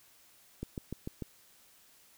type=click train; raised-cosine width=3 ms; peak=-24 dBFS; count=5; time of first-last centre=0.63-1.223 s; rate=6.75 Hz; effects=white hiss -62 dBFS RMS until 2.17 s